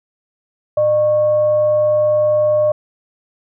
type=tone with frequency modulation; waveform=sine; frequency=605 Hz; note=D#5; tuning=49 cents flat; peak=-11 dBFS; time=0.77-2.72 s; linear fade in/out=5 ms; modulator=493 Hz; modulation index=0.22; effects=none